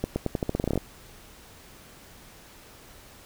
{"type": "accelerating click train", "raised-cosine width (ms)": 2, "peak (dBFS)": -12, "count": 14, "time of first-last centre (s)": [0.04, 0.776], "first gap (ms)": 120, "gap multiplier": 0.86, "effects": ["pink hiss -50 dBFS RMS until 3.25 s"]}